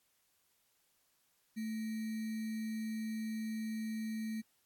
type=tone with sample-and-hold; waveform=sine; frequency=220 Hz; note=A3; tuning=in tune; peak=-36 dBFS; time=1.56-4.42 s; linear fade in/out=20 ms; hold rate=2100 Hz; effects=white hiss -75 dBFS RMS until 4.65 s + AAC 64 kbps